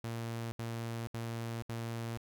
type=tone bursts; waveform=sawtooth; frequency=115.5 Hz; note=A#2; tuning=16 cents flat; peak=-33 dBFS; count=4; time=0.04-2.173 s; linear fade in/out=0 ms; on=480 ms; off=71 ms; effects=none